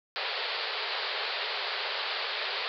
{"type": "band-pass noise", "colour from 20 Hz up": "white", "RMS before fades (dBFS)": -33, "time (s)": [0.16, 2.68], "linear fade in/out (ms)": 0, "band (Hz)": [390, 4700], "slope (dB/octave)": 96, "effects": []}